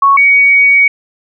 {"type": "tone pair in turn", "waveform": "sine", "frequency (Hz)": [1108, 2248], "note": ["C#6", "C#7"], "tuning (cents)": [-1, 24], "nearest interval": "octave", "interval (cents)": 1225, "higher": "second", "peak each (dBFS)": -4, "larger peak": "neither", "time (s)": [[0.02, 0.17], [0.17, 0.88]], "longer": "second", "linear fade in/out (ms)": 5, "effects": []}